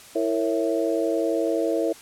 harmonic tone with a mistuned harmonic, 110 Hz, A2, in tune, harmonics 3 / 4 / 5 / 6, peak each -25 / -26 / -27 / -28 dBFS, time 0.15-1.93 s, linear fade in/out 10 ms, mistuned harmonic 4, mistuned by +71 cents, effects white hiss -46 dBFS RMS until 2.01 s + low-pass 11000 Hz 12 dB/octave

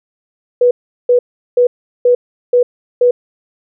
sine tone bursts, 490 Hz, B4, 14 cents flat, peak -6 dBFS, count 6, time 0.61-3.11 s, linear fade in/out 5 ms, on 100 ms, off 380 ms, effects none

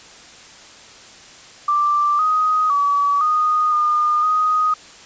sine tone with pitch steps, 1177 / 1252 / 1142 / 1236 / 1215 / 1248 Hz, D6 / D#6 / D6 / D#6 / D#6 / D#6, +3 / +10 / -49 / -12 / -42 / +5 cents, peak -14 dBFS, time 1.68-4.74 s, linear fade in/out 5 ms, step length 510 ms, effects white hiss -42 dBFS RMS until 5.05 s + resampled to 16000 Hz

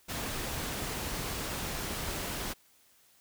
pink noise, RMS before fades -36 dBFS, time 0.08-2.54 s, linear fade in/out 20 ms, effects white hiss -64 dBFS RMS until 3.2 s

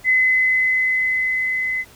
sine tone with level ramp, 2032 Hz, B6, 49 cents sharp, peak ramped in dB -12 to -20 dBFS, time 0.04-1.85 s, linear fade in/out 50 ms, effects pink hiss -47 dBFS RMS until 1.95 s

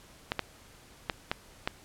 clicks, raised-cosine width 0.3 ms, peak -12 dBFS, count 5, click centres 0.319 / 0.393 / 1.098 / 1.315 / 1.675 s, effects pink hiss -55 dBFS RMS until 1.84 s + low-pass 12000 Hz 12 dB/octave

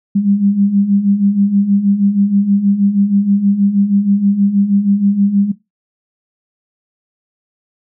sine beating tone pair, 196 / 202.3 Hz, G3 / G#3, 0 / -45 cents, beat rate 6.3 Hz, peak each -17 / -11 dBFS, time 0.15-5.52 s, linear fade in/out 10 ms, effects noise-tail reverb RT60 0.2 s tail -18 dB re dry

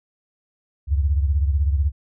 sine beating tone pair, 70.1 / 86.1 Hz, C#2 / F2, +20 / -24 cents, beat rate 16 Hz, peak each -17 / -24 dBFS, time 0.87-1.92 s, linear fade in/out 50 ms, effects none

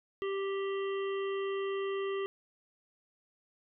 harmonic tone, 392 Hz, G4, in tune, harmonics 1 / 3 / 5 / 7 / 8, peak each -32 / -42 / -46 / -49 / -50 dBFS, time 0.22-2.26 s, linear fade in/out 0 ms, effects none

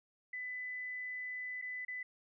sine tone with dropouts, 2001 Hz, B6, 22 cents sharp, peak -39 dBFS, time 0.33-2.03 s, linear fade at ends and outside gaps 5 ms, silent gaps 1.616-1.622 / 1.85-1.881 s, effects none

